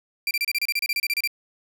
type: tone bursts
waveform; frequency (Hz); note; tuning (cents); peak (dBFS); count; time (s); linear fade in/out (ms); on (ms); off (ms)
30% pulse; 2362; D7; +9; -19; 15; 0.27-1.275; 2; 39; 30
effects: none